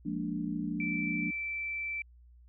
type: chord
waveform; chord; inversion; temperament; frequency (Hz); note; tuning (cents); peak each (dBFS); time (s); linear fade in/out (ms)
sine; Bb dominant seventh; second; equal; 174.61 / 207.7 / 233.1 / 293.7; F3 / Ab3 / Bb3 / D4; 0 / 0 / 0 / 0; -37 / -38 / -38 / -36; 0.05-1.31; 10
type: tone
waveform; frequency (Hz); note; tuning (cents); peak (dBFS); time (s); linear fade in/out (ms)
sine; 2330; D7; -14; -33; 0.8-2.02; 2
effects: added 60 Hz sine -54 dBFS peak until 2.48 s